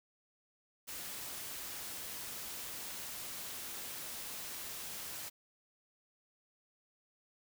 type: noise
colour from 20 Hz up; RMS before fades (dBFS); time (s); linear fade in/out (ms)
white; -44; 0.87-5.3; 20
effects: none